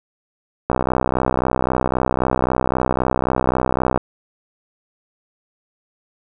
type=click train; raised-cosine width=1 ms; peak=-3 dBFS; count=210; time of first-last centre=0.7-3.976 s; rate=63.8 Hz; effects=none